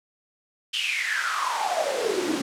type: noise with high-pass filter sweep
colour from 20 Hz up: pink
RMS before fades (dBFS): -26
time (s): 0.73-2.42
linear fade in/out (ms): 10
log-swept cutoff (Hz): 3100 to 260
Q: 9.8
effects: low-pass 8000 Hz 12 dB/octave